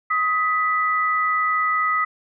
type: tone pair together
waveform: sine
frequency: 1259.7 / 1975.5 Hz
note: D#6 / B6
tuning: +21 / 0 cents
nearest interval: minor sixth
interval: 779 cents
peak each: -19 / -23 dBFS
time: 0.1-2.05 s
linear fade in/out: 10 ms
effects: none